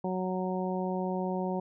harmonic tone, 185 Hz, F#3, in tune, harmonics 1 / 2 / 3 / 4 / 5, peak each -32 / -35 / -37 / -38 / -39 dBFS, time 0.04-1.6 s, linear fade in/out 5 ms, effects none

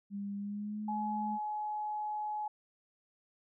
sine tone with pitch glide, 200.9 to 212.8 Hz, G3 to G#3, +43 to +42 cents, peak -36 dBFS, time 0.1-1.39 s, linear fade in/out 50 ms, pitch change +99 cents, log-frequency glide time 0.37-0.83 s
sine tone, 846 Hz, G#5, 32 cents sharp, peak -34 dBFS, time 0.88-2.48 s, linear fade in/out 5 ms
effects none

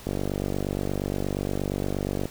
click train, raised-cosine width 2 ms, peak -14 dBFS, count 107, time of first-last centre 0.07-2.256 s, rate 48.5 Hz, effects pink hiss -45 dBFS RMS until 2.3 s

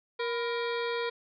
harmonic tone with a mistuned harmonic, 470 Hz, A#4, 14 cents sharp, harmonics 1 / 2 / 3 / 4 / 5 / 7 / 8 / 9 / 10, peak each -31 / -37 / -40 / -41 / -41 / -44 / -45 / -47 / -53 dBFS, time 0.19-1.1 s, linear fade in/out 10 ms, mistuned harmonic 2, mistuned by +95 cents, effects none

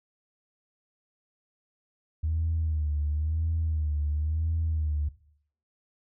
sine tone with vibrato, 77.6 Hz, D#2, 4 cents flat, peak -24 dBFS, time 2.23-5.09 s, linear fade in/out 10 ms, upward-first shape sine, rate 0.97 Hz, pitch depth 86 cents each way, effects noise-tail reverb RT60 0.6 s tail -17 dB re dry + tanh soft clip ceiling -20 dBFS

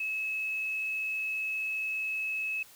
sine tone, 2585 Hz, E7, 34 cents flat, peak -30 dBFS, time 0-2.63 s, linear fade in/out 5 ms, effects white hiss -55 dBFS RMS until 2.75 s

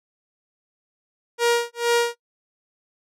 sawtooth tone with tremolo, 472.9 Hz, A#4, 25 cents sharp, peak -12 dBFS, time 1.38-2.16 s, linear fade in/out 50 ms, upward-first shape sine, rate 2.2 Hz, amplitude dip 100%, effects noise-tail reverb RT60 0.1 s tail -24 dB re dry + low-pass 11000 Hz 12 dB/octave

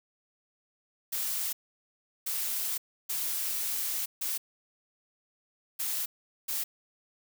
blue noise bursts at uneven times, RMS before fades -32 dBFS, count 6, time 1.12-1.53 / 2.26-2.78 / 3.09-4.06 / 4.21-4.38 / 5.79-6.06 / 6.48-6.64 s, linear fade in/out 10 ms, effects none

